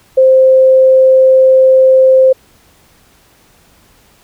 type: tone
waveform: sine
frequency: 523.3 Hz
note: C5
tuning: in tune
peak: -3 dBFS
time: 0.17-2.33 s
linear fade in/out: 10 ms
effects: pink hiss -48 dBFS RMS until 4.23 s